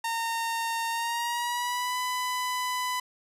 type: tone with pitch glide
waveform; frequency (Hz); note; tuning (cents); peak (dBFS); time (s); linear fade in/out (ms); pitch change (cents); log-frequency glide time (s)
sawtooth; 917 to 1000; A#5 to B5; -29 to +21; -24; 0.04-3; 5; +150; 0.88-1.98
effects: resampled to 32000 Hz